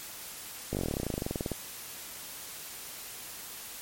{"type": "slowing click train", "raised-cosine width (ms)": 2, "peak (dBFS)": -18, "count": 24, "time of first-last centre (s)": [0.73, 1.517], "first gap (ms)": 19, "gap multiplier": 1.05, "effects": ["white hiss -43 dBFS RMS until 3.81 s", "MP3 64 kbps"]}